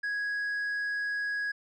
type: tone with tanh clipping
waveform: sine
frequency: 1661.2 Hz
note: G#6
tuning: in tune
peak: -30 dBFS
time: 0.03-1.52 s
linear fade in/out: 10 ms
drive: 3 dB
effects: none